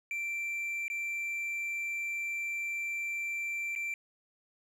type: tone with dropouts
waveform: triangle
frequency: 2349 Hz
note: D7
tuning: in tune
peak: -31 dBFS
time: 0.11-3.94 s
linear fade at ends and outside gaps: 1 ms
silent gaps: 0.881-0.9 / 3.752-3.76 s
effects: 12-bit